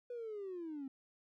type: linear sweep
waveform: triangle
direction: down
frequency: 493.9 to 261.6 Hz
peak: -38 dBFS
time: 0.1-0.88 s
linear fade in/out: 5 ms
effects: tanh soft clip ceiling -38 dBFS